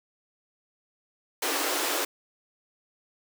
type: high-pass noise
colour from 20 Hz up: pink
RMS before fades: -28 dBFS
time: 1.42-2.05 s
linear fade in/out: 5 ms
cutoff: 280 Hz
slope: 96 dB/octave
effects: none